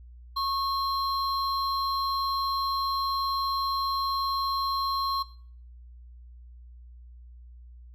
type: tone pair together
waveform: triangle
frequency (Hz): 1095 / 4137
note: C#6 / C8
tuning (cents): -22 / -20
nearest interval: octave + major seventh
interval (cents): 2302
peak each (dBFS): -26 / -30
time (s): 0.36-5.23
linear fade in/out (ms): 10
effects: noise-tail reverb RT60 0.5 s tail -18 dB re dry + added 60 Hz sine -45 dBFS peak until 7.94 s